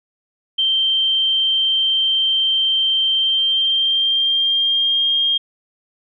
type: tone with pitch glide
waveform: sine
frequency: 3136 to 3222 Hz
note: G7 to G7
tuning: 0 to +47 cents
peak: -14 dBFS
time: 0.58-5.38 s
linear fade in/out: 10 ms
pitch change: +47 cents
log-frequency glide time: 3.14-5.06 s
effects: none